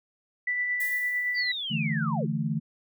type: tone with tremolo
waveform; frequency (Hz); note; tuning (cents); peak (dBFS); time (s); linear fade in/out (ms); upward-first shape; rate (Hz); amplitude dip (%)
sine; 1975.5; B6; 0; -24; 0.47-1.52; 5; sine; 8.9; 30
type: noise with exponential decay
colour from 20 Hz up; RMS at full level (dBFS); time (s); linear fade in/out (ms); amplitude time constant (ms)
violet; -36; 0.8-1.72; 5; 200
type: linear sweep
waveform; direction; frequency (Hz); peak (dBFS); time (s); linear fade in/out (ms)
sine; down; 4746 to 236.7; -30; 1.34-2.28; 50
type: chord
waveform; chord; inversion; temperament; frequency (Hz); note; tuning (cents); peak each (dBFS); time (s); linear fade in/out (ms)
sine; D suspended second; none; just; 146.83 / 165.19 / 220.2; D3 / E3 / A3; 0 / +4 / +2; -30; 1.7-2.6; 20
effects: none